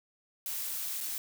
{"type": "noise with dropouts", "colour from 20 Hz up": "blue", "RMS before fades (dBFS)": -36, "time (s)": [0.46, 1.18], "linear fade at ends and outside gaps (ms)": 1, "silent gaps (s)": [1.005, 1.009], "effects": []}